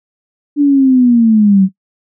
sine linear sweep, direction down, 293.7 to 185 Hz, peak -5 dBFS, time 0.56-1.69 s, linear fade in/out 50 ms, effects noise-tail reverb RT60 0.1 s tail -18 dB re dry

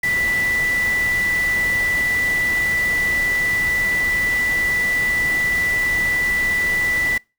sine tone in noise, 1975.5 Hz, B6, in tune, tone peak -17 dBFS, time 0.03-7.18 s, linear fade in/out 5 ms, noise pink, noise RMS -30 dBFS, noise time 0.03-7.18 s, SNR +10 dB, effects noise-tail reverb RT60 0.3 s tail -26 dB re dry

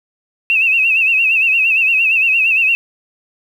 sine tone with vibrato, 2640 Hz, E7, 2 cents sharp, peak -10 dBFS, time 0.5-2.75 s, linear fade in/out 0 ms, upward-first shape sine, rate 8.7 Hz, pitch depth 83 cents each way, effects 7-bit

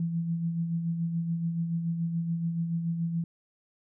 sine tone with tremolo, 167.4 Hz, E3, 27 cents sharp, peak -25 dBFS, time 0-3.24 s, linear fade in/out 2 ms, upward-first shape sine, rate 7 Hz, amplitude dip 45%, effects none

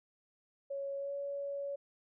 sine tone with pitch glide, 555 to 562.7 Hz, C#5 to C#5, +2 to +26 cents, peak -36 dBFS, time 0.7-1.76 s, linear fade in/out 10 ms, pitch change +24 cents, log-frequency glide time 0.97-1.13 s, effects none

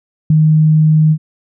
sine tone with ADSR envelope, 155.56 Hz, D#3, in tune, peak -4 dBFS, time 0.3-1.18 s, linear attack 4 ms, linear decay 5 ms, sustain -2 dB, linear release 66 ms, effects none

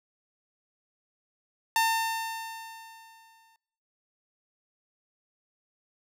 sawtooth tone with exponential decay, 900 Hz, A5, 39 cents sharp, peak -18 dBFS, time 1.76-3.56 s, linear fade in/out 1 ms, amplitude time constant 390 ms, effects noise-tail reverb RT60 0.9 s tail -26 dB re dry

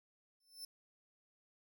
sawtooth tone with exponential growth, 5300 Hz, E8, 9 cents sharp, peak -40 dBFS, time 0.4-0.65 s, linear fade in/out 5 ms, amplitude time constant 54 ms, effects none

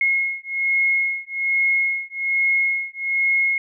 sine beating tone pair, 2162 / 2163.2 Hz, C#7 / C#7, -44 / -43 cents, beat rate 1.2 Hz, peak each -21 dBFS, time 0.01-3.58 s, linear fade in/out 2 ms, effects none

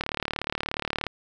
click train, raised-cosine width 0.3 ms, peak -11 dBFS, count 40, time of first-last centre 0.01-1.067 s, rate 36.9 Hz, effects none

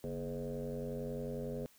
sine tone with frequency modulation, 329.6 Hz, E4, in tune, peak -36 dBFS, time 0.04-1.66 s, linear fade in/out 0 ms, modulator 91.1 Hz, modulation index 2.6, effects tanh soft clip ceiling -32 dBFS + white hiss -65 dBFS RMS until 1.78 s

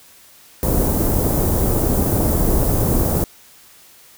pink band-stop noise, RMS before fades -17 dBFS, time 0.63-3.24 s, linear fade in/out 0 ms, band 570 to 14000 Hz, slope 12 dB/octave, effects white hiss -47 dBFS RMS until 4.17 s

